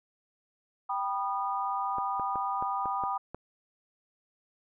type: chord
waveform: sine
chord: G augmented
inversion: none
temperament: just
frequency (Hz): 784 / 980 / 1225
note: G5 / B5 / D#6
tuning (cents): 0 / -14 / -27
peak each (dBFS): -33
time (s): 0.89-3.18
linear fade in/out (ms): 10
type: clicks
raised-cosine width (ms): 1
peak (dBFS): -24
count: 7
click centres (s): 1.984 / 2.197 / 2.357 / 2.625 / 2.857 / 3.037 / 3.346
effects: none